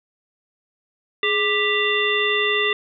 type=harmonic tone with a mistuned harmonic; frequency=394.3 Hz; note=G4; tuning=10 cents sharp; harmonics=1 / 3 / 5 / 7 / 9; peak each=-23 / -27 / -22 / -24 / -25 dBFS; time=1.23-2.73 s; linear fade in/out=2 ms; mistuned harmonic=1; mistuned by=+100 cents; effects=none

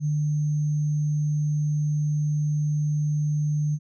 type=tone with sample-and-hold; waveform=sine; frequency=150 Hz; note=D3; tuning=37 cents sharp; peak=-21 dBFS; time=0-3.79 s; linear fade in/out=50 ms; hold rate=6300 Hz; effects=resampled to 22050 Hz

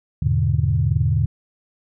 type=chord; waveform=sine; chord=E dominant seventh; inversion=none; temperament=equal with one note detuned; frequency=82.41 / 103.83 / 122.62 / 146.83 Hz; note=E2 / G#2 / B2 / D3; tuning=0 / 0 / -12 / 0 cents; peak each=-21 dBFS; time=0.22-1.26 s; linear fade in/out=5 ms; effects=tanh soft clip ceiling -5 dBFS

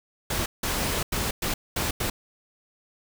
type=noise bursts at uneven times; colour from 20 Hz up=pink; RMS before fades=-27 dBFS; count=6; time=0.3-0.46 / 0.63-1.03 / 1.12-1.31 / 1.42-1.54 / 1.76-1.91 / 2-2.1 s; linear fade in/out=5 ms; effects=none

